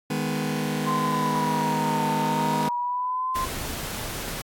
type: chord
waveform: sawtooth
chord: G# minor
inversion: second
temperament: just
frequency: 155.74 / 207.7 / 249.2 Hz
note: D#3 / G#3 / B3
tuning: +2 / 0 / +16 cents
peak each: -25 dBFS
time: 0.1-2.69 s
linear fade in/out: 5 ms
type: exponential two-way sweep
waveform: sine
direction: down then up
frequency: 1046.5 to 899 to 1046.5 Hz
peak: -24 dBFS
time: 0.86-3.46 s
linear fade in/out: 20 ms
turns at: 2.11 s
type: noise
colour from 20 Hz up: pink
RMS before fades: -32 dBFS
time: 3.35-4.42 s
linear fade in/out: 10 ms
effects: AAC 64 kbps